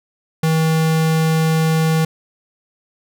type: tone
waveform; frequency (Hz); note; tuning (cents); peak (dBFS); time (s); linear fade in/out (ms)
square; 160; D#3; +49; -14; 0.43-2.05; 5
effects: none